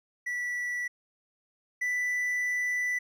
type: tone pair in turn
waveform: triangle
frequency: 1956 / 1981 Hz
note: B6 / B6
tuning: -17 / +5 cents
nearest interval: unison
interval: 22 cents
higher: second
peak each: -28 / -25 dBFS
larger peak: second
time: 0.26-0.88 / 1.81-2.99 s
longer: second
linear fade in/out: 10 ms
effects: none